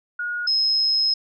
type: tone pair in turn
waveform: sine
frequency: 1442 / 5139 Hz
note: F#6 / E8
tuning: -45 / -45 cents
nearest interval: octave + minor seventh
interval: 2200 cents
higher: second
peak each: -24 / -17 dBFS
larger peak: second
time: 0.19-0.47 / 0.47-1.14 s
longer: second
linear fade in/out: 5 ms
effects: none